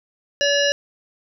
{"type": "harmonic tone", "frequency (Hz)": 571, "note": "D5", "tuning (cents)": -49, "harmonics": [1, 3, 5, 7, 9, 10], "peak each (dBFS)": [-19, -22, -23, -28, -27, -28], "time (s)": [0.41, 0.72], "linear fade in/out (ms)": 0, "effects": []}